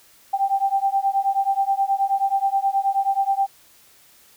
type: beating tone pair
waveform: sine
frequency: 781 / 790.4 Hz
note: G5 / G5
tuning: -7 / +14 cents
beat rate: 9.4 Hz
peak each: -21 dBFS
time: 0.33-3.47 s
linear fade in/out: 10 ms
effects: white hiss -53 dBFS RMS until 4.36 s